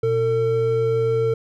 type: tone pair together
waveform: triangle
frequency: 119.5 / 451.2 Hz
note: A#2 / A4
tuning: +43 / +44 cents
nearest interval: octave + major seventh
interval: 2301 cents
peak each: -22 / -16 dBFS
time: 0.03-1.34 s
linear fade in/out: 5 ms
effects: none